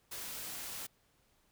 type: noise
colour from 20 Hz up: white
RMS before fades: -43 dBFS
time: 0.11-0.87 s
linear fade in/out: 10 ms
effects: pink hiss -72 dBFS RMS until 1.51 s